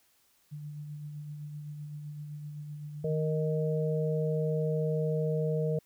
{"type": "tone with tremolo", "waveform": "sine", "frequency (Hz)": 148.5, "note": "D3", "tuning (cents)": 20, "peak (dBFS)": -37, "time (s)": [0.51, 3.13], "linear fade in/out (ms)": 20, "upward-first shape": "sine", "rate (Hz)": 7.8, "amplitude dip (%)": 30}
{"type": "harmonic tone", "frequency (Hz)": 155.56, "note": "D#3", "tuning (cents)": 0, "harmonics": [1, 3, 4], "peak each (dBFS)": [-29, -31, -37], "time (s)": [3.04, 5.79], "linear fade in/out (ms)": 5}
{"effects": ["white hiss -68 dBFS RMS until 5.85 s"]}